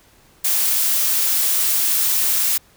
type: noise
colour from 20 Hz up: blue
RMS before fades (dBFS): -18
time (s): 0.44-2.58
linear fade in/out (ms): 10
effects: pink hiss -53 dBFS RMS until 2.76 s